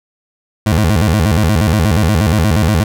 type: tone with vibrato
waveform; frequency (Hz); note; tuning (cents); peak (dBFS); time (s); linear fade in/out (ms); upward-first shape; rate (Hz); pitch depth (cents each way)
25% pulse; 92.5; F#2; 0; -6; 0.66-2.84; 5; square; 8.4; 250
effects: none